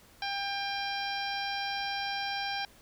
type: harmonic tone with a mistuned harmonic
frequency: 797 Hz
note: G5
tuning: 28 cents sharp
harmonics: 1 / 2 / 3 / 4 / 5 / 6 / 7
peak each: -35 / -38 / -40 / -41 / -42 / -43 / -43 dBFS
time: 0.22-2.65 s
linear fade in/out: 2 ms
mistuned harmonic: 7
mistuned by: -25 cents
effects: pink hiss -58 dBFS RMS until 2.81 s